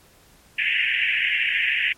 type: band-pass noise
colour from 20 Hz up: white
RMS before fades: -22 dBFS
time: 0.58-1.93 s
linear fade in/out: 10 ms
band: 1700 to 2900 Hz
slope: 96 dB/octave
effects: pink hiss -54 dBFS RMS until 1.97 s + MP3 64 kbps